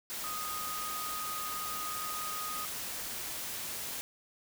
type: tone in noise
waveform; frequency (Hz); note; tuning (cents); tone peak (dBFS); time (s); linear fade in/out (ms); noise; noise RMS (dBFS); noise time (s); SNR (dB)
sine; 1244; D#6; -1; -38; 0.24-2.65; 0; white; -39; 0.1-4.01; -2
effects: none